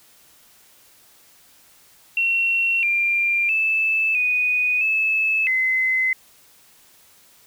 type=tone with pitch steps; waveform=sine; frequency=2725 / 2387 / 2627 / 2482 / 2607 / 2047 Hz; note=F7 / D7 / E7 / D#7 / E7 / C7; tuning=-43 / +28 / -7 / -5 / -20 / -38 cents; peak=-17 dBFS; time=2.17-6.13 s; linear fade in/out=2 ms; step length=660 ms; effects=white hiss -53 dBFS RMS until 7.46 s